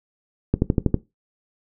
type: click train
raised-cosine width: 3 ms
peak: -4 dBFS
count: 6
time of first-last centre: 0.54-0.943 s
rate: 12.4 Hz
effects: noise-tail reverb RT60 0.2 s tail -17 dB re dry